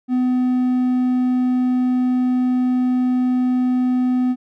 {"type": "tone", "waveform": "triangle", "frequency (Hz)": 251.8, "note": "B3", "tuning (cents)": 34, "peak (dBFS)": -13, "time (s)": [0.08, 4.36], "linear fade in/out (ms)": 50, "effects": []}